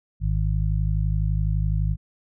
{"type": "harmonic tone", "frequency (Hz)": 51.91, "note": "G#1", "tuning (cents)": 0, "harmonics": [1, 2, 3], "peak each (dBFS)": [-22, -25, -27], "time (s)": [0.2, 1.97], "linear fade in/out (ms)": 50, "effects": []}